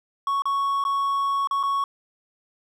triangle tone with dropouts, 1110 Hz, C#6, 2 cents sharp, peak -19 dBFS, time 0.27-1.84 s, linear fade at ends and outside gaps 2 ms, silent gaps 0.421-0.455 / 0.84-0.85 / 1.473-1.51 / 1.63-1.635 s, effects none

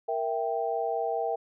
sine chord, E diminished, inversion second, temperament equal, 466.2 / 659.3 / 784 Hz, Bb4 / E5 / G5, 0 / 0 / 0 cents, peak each -31 dBFS, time 0.08-1.36 s, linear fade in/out 10 ms, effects none

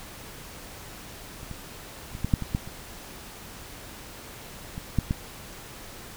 clicks, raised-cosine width 5 ms, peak -28 / -24 / -24 / -14 / -7 / -19 / -12 / -25 / -22 / -9 / -12 dBFS, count 11, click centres 1.431 / 1.513 / 2.151 / 2.246 / 2.338 / 2.423 / 2.549 / 2.675 / 4.779 / 4.987 / 5.109 s, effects pink hiss -43 dBFS RMS until 6.16 s

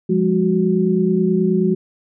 sine tone cluster, 176.6 / 206 / 369.8 Hz, F3 / G#3 / F#4, +20 / -14 / -1 cents, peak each -18 dBFS, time 0.09-1.75 s, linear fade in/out 10 ms, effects none

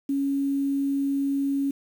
sine tone with quantisation, 277.2 Hz, C#4, in tune, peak -22 dBFS, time 0.09-1.71 s, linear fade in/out 5 ms, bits 8, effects none

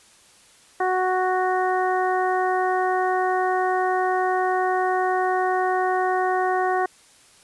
harmonic tone, 370 Hz, F#4, in tune, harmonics 1 / 2 / 3 / 4 / 5, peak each -24 / -22 / -28 / -31 / -31 dBFS, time 0.8-6.86 s, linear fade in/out 5 ms, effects white hiss -53 dBFS RMS until 7.43 s + resampled to 24000 Hz

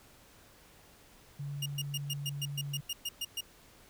sine tone, 142.2 Hz, C#3, 45 cents sharp, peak -36 dBFS, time 1.39-2.81 s, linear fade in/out 10 ms
sawtooth tone bursts, 2842 Hz, F7, 30 cents sharp, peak -30 dBFS, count 12, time 1.62-3.408 s, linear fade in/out 5 ms, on 39 ms, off 120 ms
effects pink hiss -59 dBFS RMS until 3.89 s

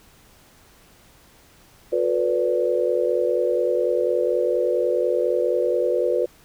sine tone cluster, 360.5 / 445.6 / 495.8 / 580 Hz, F#4 / A4 / B4 / D5, -45 / +22 / +7 / -22 cents, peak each -24 / -28 / -21 / -25 dBFS, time 1.92-6.26 s, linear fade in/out 10 ms, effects pink hiss -53 dBFS RMS until 6.44 s

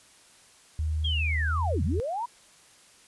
sine tone with pitch glide, 77.78 to 83.36 Hz, D#2 to E2, 0 to +20 cents, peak -25 dBFS, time 0.79-2 s, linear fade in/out 0 ms, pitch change +120 cents, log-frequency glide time 1.5-1.59 s
sine linear two-way sweep, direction down then up, 3322 to 110 to 995 Hz, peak -28 dBFS, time 1.04-2.26 s, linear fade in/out 10 ms, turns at 1.83 s
effects white hiss -56 dBFS RMS until 3.07 s + resampled to 24000 Hz

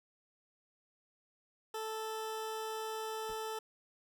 20% pulse tone, 439.4 Hz, A4, 2 cents flat, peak -33 dBFS, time 1.74-3.59 s, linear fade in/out 5 ms
brown noise with exponential decay, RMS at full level -45 dBFS, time 3.29-3.4 s, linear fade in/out 0 ms, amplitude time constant 22 ms
effects none

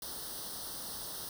white noise with comb filter, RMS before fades -42 dBFS, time 0.02-1.29 s, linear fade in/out 2 ms, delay 0.21 ms, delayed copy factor +0.9, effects none

